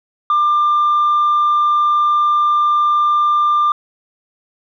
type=tone; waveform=sine; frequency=1193 Hz; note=D6; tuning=27 cents sharp; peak=-9 dBFS; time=0.3-3.72 s; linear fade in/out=2 ms; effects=tanh soft clip ceiling -9 dBFS